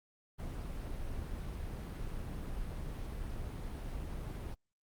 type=noise; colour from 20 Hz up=brown; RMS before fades=-40 dBFS; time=0.38-4.55 s; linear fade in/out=20 ms; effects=Opus 32 kbps